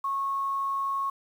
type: tone with quantisation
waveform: sine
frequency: 1097 Hz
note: C#6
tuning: 18 cents flat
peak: -26 dBFS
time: 0.04-1.1 s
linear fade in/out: 5 ms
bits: 9
effects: none